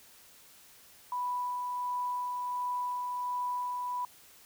sine tone with tremolo, 987.8 Hz, B5, in tune, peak -30 dBFS, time 1.12-4.05 s, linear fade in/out 2 ms, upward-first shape sine, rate 1.4 Hz, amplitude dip 25%, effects white hiss -57 dBFS RMS until 4.45 s

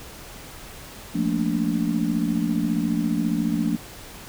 sine chord, Bb major seventh, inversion second, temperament just, 174.81 / 218.5 / 233.1 / 291.4 Hz, F3 / A3 / Bb3 / D4, +2 / -12 / 0 / -13 cents, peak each -26 dBFS, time 1.14-3.77 s, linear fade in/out 20 ms, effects pink hiss -41 dBFS RMS until 4.28 s

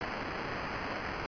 white noise with sample-and-hold, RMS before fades -37 dBFS, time 0.01-1.26 s, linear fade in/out 0 ms, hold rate 3675 Hz, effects resampled to 11025 Hz

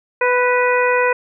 harmonic tone with a mistuned harmonic, 495.4 Hz, B4, 5 cents sharp, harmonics 1 / 2 / 3 / 4 / 5, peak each -16 / -19 / -21 / -22 / -23 dBFS, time 0.21-1.13 s, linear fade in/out 5 ms, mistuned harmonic 4, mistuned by -22 cents, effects none

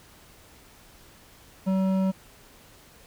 sine tone with hard clipping, 190.2 Hz, F#3, 48 cents sharp, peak -23 dBFS, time 1.66-2.12 s, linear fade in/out 20 ms, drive 10 dB, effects pink hiss -53 dBFS RMS until 3.06 s

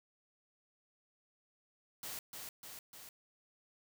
white noise with echo, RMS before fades -44 dBFS, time 2.03-2.19 s, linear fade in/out 2 ms, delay 300 ms, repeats 3, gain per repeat -3 dB, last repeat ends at 3.09 s, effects none

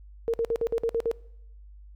sine tone bursts, 460.8 Hz, A#4, 20 cents flat, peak -22 dBFS, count 8, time 0.28-1.114 s, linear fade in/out 0 ms, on 57 ms, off 54 ms, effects noise-tail reverb RT60 0.8 s tail -23 dB re dry + added 50 Hz sine -45 dBFS peak until 1.95 s

